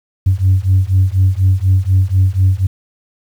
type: beating tone pair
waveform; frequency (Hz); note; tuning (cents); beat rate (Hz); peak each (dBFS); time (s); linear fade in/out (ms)
sine; 92.5 / 96.6; F#2 / G2; 0 / -25; 4.1; -11; 0.26-2.67; 10
effects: tanh soft clip ceiling -4 dBFS + 7-bit